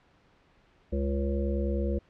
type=harmonic tone; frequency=69.3 Hz; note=C#2; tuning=in tune; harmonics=1 / 3 / 5 / 7 / 8; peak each=-28 / -33 / -35 / -36 / -37 dBFS; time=0.92-1.99 s; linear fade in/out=10 ms; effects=pink hiss -63 dBFS RMS until 2.09 s + low-pass 3000 Hz 12 dB/octave